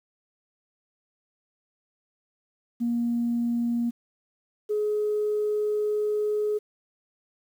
sine tone pair in turn, 236.5 / 421.4 Hz, A#3 / G#4, +25 / +25 cents, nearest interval minor seventh, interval 1000 cents, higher second, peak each -22 dBFS, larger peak neither, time 2.8-3.91 / 4.69-6.59 s, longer second, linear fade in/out 20 ms, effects tanh soft clip ceiling -18 dBFS + 9-bit

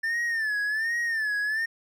triangle tone with vibrato, 1774 Hz, A6, 14 cents sharp, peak -23 dBFS, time 0.03-1.66 s, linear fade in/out 10 ms, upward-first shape sine, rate 1.3 Hz, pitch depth 110 cents each way, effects none

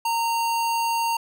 square tone, 923 Hz, A#5, 17 cents flat, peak -22 dBFS, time 0.05-1.17 s, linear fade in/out 5 ms, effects none

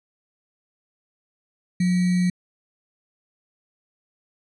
sine tone with sample-and-hold, 180.1 Hz, F#3, 46 cents flat, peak -17 dBFS, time 1.8-2.3 s, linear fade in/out 5 ms, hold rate 2100 Hz, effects resampled to 24000 Hz

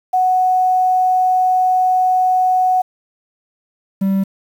sine / triangle tone pair in turn, 740 / 194.2 Hz, F#5 / G3, 0 / -16 cents, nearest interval octave + major seventh, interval 2316 cents, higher first, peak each -11 dBFS, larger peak neither, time 0.13-2.82 / 4.01-4.24 s, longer first, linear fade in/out 10 ms, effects 7-bit

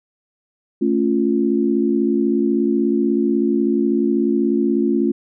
sine chord, A augmented, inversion none, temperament equal with one note detuned, 220.9 / 277.2 / 349.2 Hz, A3 / C#4 / E#4, +7 / 0 / 0 cents, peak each -19 dBFS, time 0.81-5.12 s, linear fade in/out 10 ms, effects none

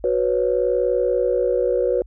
sine chord, F# suspended fourth, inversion none, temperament equal, 370 / 493.9 / 554.4 Hz, F#4 / B4 / C#5, 0 / 0 / 0 cents, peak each -22 / -19 / -22 dBFS, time 0.04-2.02 s, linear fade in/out 2 ms, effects tanh soft clip ceiling -7 dBFS + added 50 Hz sine -40 dBFS peak until 2.06 s

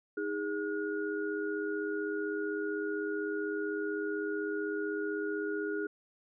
sine tone cluster, 314.1 / 409.9 / 1442 Hz, D#4 / G#4 / F#6, +16 / -23 / -45 cents, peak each -37 / -34 / -39 dBFS, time 0.17-5.87 s, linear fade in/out 5 ms, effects none

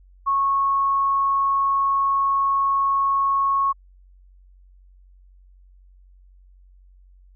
sine tone, 1100 Hz, C#6, 14 cents flat, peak -17 dBFS, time 0.26-3.73 s, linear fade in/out 20 ms, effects added 46 Hz sine -48 dBFS peak until 7.35 s

